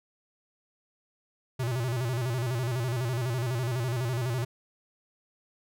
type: tone with vibrato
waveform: square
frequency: 122.9 Hz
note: B2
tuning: 8 cents flat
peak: -28 dBFS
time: 1.59-4.45 s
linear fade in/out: 10 ms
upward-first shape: square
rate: 12 Hz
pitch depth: 100 cents each way
effects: none